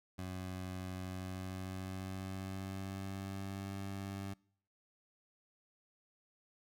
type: tone with pitch glide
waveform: 20% pulse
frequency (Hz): 92.5 to 98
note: F#2 to G2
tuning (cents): 0 to 0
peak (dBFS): -36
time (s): 0.18-4.34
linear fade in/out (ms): 10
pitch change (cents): +100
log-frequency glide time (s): 0.98-3.72
effects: noise-tail reverb RT60 0.6 s tail -25 dB re dry